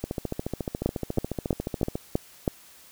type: two click trains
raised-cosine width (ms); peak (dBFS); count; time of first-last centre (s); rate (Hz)
2; -9 / -15; 6 / 28; 0.86-2.478 / 0.04-1.955; 3.09 / 14.1
effects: white hiss -52 dBFS RMS until 2.91 s